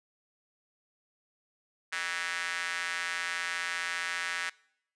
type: tone with high-pass filter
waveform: square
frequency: 87.4 Hz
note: F2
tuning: 2 cents sharp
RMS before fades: -34 dBFS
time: 1.92-4.5 s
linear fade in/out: 10 ms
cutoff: 1700 Hz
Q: 2.8
effects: noise-tail reverb RT60 0.7 s tail -23 dB re dry + resampled to 22050 Hz